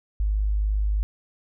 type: tone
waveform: sine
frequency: 51.5 Hz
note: G#1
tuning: 14 cents flat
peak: -20 dBFS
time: 0.2-1.03 s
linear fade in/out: 0 ms
effects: none